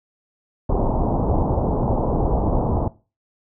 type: low-pass noise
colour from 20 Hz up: pink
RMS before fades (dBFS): -20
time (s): 0.69-2.88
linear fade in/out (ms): 5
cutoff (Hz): 950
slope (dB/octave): 48
effects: noise-tail reverb RT60 0.3 s tail -18 dB re dry